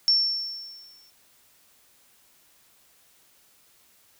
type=tone with exponential decay; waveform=sine; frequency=5430 Hz; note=F8; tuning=50 cents flat; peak=-15 dBFS; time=0.08-1.1 s; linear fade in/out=0 ms; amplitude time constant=220 ms; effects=white hiss -60 dBFS RMS until 4.19 s